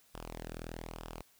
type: tone with flanger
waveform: sawtooth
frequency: 40.8 Hz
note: E1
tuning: 17 cents flat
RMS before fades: -45 dBFS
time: 0.14-1.22 s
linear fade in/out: 10 ms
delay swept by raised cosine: 0.47 to 1.01 ms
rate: 1.1 Hz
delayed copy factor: -0.65
effects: white hiss -66 dBFS RMS until 1.39 s